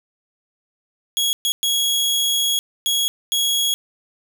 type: tone bursts at uneven times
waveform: sawtooth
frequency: 3325 Hz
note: G#7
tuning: 1 cent sharp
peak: -14 dBFS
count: 5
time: 1.17-1.33 / 1.45-1.52 / 1.63-2.59 / 2.86-3.08 / 3.32-3.74 s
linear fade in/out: 0 ms
effects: 9-bit